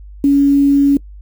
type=tone with quantisation; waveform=sine; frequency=280.9 Hz; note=C#4; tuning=23 cents sharp; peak=-7 dBFS; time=0.24-0.97 s; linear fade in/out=2 ms; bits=6; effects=noise-tail reverb RT60 0.1 s tail -23 dB re dry + added 50 Hz sine -32 dBFS peak until 1.21 s